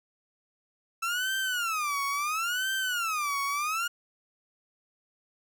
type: tone with vibrato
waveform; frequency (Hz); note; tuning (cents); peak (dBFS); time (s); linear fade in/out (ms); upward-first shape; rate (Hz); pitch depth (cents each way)
30% pulse; 1318; E6; -1; -25; 1.02-3.88; 10; sine; 0.73; 290
effects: none